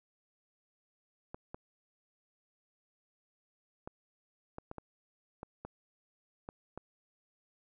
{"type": "clicks", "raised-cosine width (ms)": 1, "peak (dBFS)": -28, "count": 10, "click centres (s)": [1.345, 1.545, 3.875, 4.584, 4.714, 4.783, 5.431, 5.65, 6.489, 6.776], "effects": []}